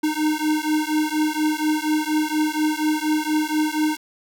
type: beating tone pair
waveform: square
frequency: 305.3 / 309.5 Hz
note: D#4 / D#4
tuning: -33 / -9 cents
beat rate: 4.2 Hz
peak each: -23 dBFS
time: 0.03-3.97 s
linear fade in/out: 10 ms
effects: none